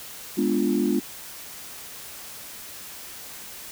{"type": "chord", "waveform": "sine", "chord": "G# diminished seventh", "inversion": "none", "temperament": "equal", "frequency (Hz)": [207.7, 246.9, 293.7, 349.2], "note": ["G#3", "B3", "D4", "F4"], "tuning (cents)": [0, 0, 0, 0], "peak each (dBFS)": -25, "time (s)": [0.37, 1], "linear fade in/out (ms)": 10, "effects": ["tanh soft clip ceiling -11 dBFS", "white hiss -40 dBFS RMS until 3.71 s"]}